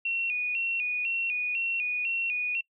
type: tone with vibrato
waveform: sine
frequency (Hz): 2592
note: E7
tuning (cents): -30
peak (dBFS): -26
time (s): 0.05-2.61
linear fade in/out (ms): 5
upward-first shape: square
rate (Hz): 2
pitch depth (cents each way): 86
effects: noise-tail reverb RT60 0.1 s tail -23 dB re dry